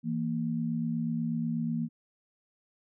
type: tone pair together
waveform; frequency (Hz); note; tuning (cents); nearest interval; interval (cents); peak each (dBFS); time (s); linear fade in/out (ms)
sine; 163.9 / 232.1; E3 / A#3; -10 / -7; tritone; 603; -32 / -30; 0.03-1.89; 50
effects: none